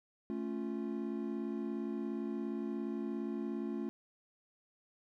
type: chord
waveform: triangle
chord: A augmented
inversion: none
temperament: equal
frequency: 220 / 277.2 / 349.2 Hz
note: A3 / C#4 / E#4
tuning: 0 / 0 / 0 cents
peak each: -37 / -39 / -39 dBFS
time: 0.3-3.89 s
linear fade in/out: 0 ms
effects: none